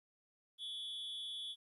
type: tone with amplitude modulation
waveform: triangle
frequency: 3400 Hz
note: G#7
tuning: 40 cents sharp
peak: -37 dBFS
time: 0.58-1.56 s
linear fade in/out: 50 ms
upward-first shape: sine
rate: 263 Hz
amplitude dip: 75%
effects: resampled to 32000 Hz + 13-bit